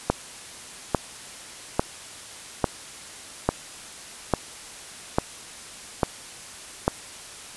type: click train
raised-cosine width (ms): 1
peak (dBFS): -4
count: 9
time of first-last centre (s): 0.1-6.88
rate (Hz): 1.18
effects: white hiss -41 dBFS RMS until 7.56 s + resampled to 24000 Hz